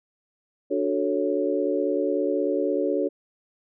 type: chord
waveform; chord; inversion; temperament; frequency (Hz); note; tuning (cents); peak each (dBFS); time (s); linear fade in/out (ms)
sine; D major seventh; none; equal; 293.7 / 370 / 440 / 554.4; D4 / F#4 / A4 / C#5; 0 / 0 / 0 / 0; -27; 0.7-3.09; 20
effects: none